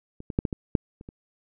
clicks, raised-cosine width 3 ms, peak -27 / -20 / -9 / -13 / -16 / -7 / -30 / -27 dBFS, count 8, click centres 0.204 / 0.302 / 0.389 / 0.452 / 0.528 / 0.752 / 1.011 / 1.089 s, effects none

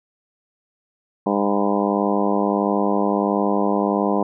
harmonic tone with a mistuned harmonic, 101.5 Hz, G#2, 39 cents flat, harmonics 2 / 3 / 4 / 5 / 6 / 7 / 8 / 9 / 10, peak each -22 / -24 / -25 / -26 / -27 / -27 / -28 / -29 / -29 dBFS, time 1.26-4.23 s, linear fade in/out 5 ms, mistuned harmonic 9, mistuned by +56 cents, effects none

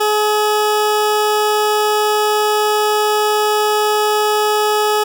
20% pulse tone, 423.3 Hz, G#4, 33 cents sharp, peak -8 dBFS, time 0-5.04 s, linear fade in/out 10 ms, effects none

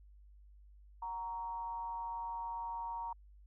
sine tone with frequency modulation, 932.3 Hz, A#5, in tune, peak -38 dBFS, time 1.02-3.13 s, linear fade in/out 5 ms, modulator 191 Hz, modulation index 0.44, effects added 50 Hz sine -56 dBFS peak until 3.46 s

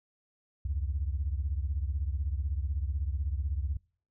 sine beating tone pair, 67 / 83 Hz, C2 / E2, +42 / +12 cents, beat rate 16 Hz, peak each -30 / -33 dBFS, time 0.65-3.77 s, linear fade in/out 5 ms, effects noise-tail reverb RT60 0.5 s tail -26 dB re dry + tanh soft clip ceiling -22 dBFS

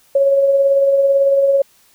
sine tone with tremolo, 552 Hz, C#5, 7 cents flat, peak -8 dBFS, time 0.15-1.62 s, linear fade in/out 5 ms, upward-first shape triangle, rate 18 Hz, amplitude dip 40%, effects white hiss -53 dBFS RMS until 1.94 s

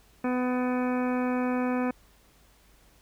harmonic tone, 250.5 Hz, B3, 25 cents sharp, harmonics 1 / 2 / 3 / 4 / 5 / 6 / 7 / 9 / 10, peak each -26 / -32 / -36 / -38 / -40 / -42 / -43 / -45 / -46 dBFS, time 0.24-1.91 s, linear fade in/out 5 ms, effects added 50 Hz sine -61 dBFS peak until 3.01 s + pink hiss -61 dBFS RMS until 3.01 s

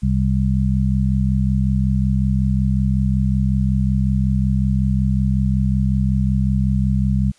harmonic tone, 65.41 Hz, C2, in tune, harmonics 1 / 2 / 3, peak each -19 / -19 / -19 dBFS, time 0.02-7.32 s, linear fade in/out 20 ms, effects white hiss -55 dBFS RMS until 7.38 s + resampled to 22050 Hz

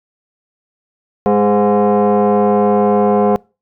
sine tone with frequency modulation, 103.3 Hz, G#2, 9 cents flat, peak -8 dBFS, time 1.26-3.36 s, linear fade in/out 0 ms, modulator 310 Hz, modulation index 2.3, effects noise-tail reverb RT60 0.3 s tail -26 dB re dry + tanh soft clip ceiling -5 dBFS

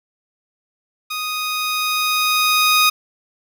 15% pulse tone with level ramp, 1244.5 Hz, D#6, in tune, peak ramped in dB -17 to -5 dBFS, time 1.1-2.9 s, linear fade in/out 10 ms, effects none

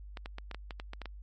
clicks, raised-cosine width 0.3 ms, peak -25 dBFS, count 10, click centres 0.172 / 0.259 / 0.384 / 0.513 / 0.546 / 0.708 / 0.799 / 0.934 / 1.017 / 1.057 s, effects added 50 Hz sine -44 dBFS peak until 1.22 s + MP3 32 kbps

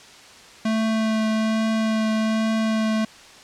square tone with vibrato, 220 Hz, A3, in tune, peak -20 dBFS, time 0.65-3.05 s, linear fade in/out 5 ms, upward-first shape triangle, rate 1.2 Hz, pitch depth 12 cents each way, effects white hiss -45 dBFS RMS until 3.43 s + low-pass 6000 Hz 12 dB/octave

